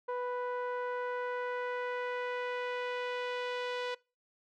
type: tone with low-pass filter sweep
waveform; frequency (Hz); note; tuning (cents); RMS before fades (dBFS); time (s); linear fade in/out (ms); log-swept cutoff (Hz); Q
sawtooth; 493.9; B4; 0; -36; 0.08-3.95; 10; 1100 to 3600; 1.4
effects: noise-tail reverb RT60 0.3 s tail -24 dB re dry